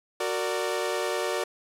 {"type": "chord", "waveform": "sawtooth", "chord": "Gb augmented", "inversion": "none", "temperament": "equal with one note detuned", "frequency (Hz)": [370, 460, 587.3], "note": ["Gb4", "Bb4", "D5"], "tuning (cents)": [0, -23, 0], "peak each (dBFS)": [-27, -27, -27], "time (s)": [0.2, 1.44], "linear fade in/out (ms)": 5, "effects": ["low-pass 12000 Hz 12 dB/octave"]}